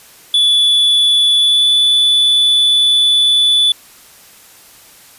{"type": "tone with pitch glide", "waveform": "triangle", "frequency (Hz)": [3445, 3471], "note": ["A7", "A7"], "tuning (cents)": [-37, -24], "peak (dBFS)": -7, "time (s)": [0.34, 3.72], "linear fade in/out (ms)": 2, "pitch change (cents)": 13, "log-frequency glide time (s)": [1.38, 1.68], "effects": ["white hiss -42 dBFS RMS until 5.18 s", "resampled to 32000 Hz"]}